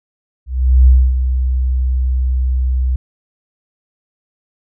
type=tone with ADSR envelope; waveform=sine; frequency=63.7 Hz; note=C2; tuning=46 cents flat; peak=-3 dBFS; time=0.46-2.96 s; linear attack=410 ms; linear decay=260 ms; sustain=-9 dB; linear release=3 ms; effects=none